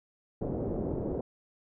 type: low-pass noise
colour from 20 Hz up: white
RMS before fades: -33 dBFS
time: 0.41-1.21 s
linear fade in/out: 5 ms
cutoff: 510 Hz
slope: 24 dB/octave
effects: none